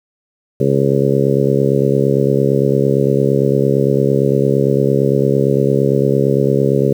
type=harmonic tone; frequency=68.8 Hz; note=C#2; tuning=12 cents flat; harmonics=2 / 3 / 4 / 5 / 6 / 7 / 8; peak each=-16 / -19 / -21 / -21 / -16 / -19 / -22 dBFS; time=0.6-6.93 s; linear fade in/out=5 ms; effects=7-bit